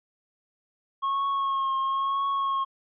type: tone with vibrato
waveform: triangle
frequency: 1089 Hz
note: C#6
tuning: 31 cents flat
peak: -22 dBFS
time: 1.02-2.65 s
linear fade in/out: 20 ms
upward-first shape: triangle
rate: 1 Hz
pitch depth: 30 cents each way
effects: resampled to 11025 Hz